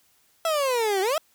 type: exponential two-way sweep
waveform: 30% pulse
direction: down then up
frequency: 671 to 370 to 671 Hz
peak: -19 dBFS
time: 0.45-1.18 s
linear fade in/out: 2 ms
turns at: 1.01 s
effects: white hiss -63 dBFS RMS until 1.34 s